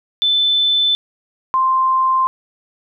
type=tone pair in turn; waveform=sine; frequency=3520 / 1046.5 Hz; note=A7 / C6; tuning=0 / 0 cents; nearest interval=octave + major sixth; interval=2100 cents; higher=first; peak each=-12 dBFS; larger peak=neither; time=0.22-0.95 / 1.54-2.27 s; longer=neither; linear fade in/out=0 ms; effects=none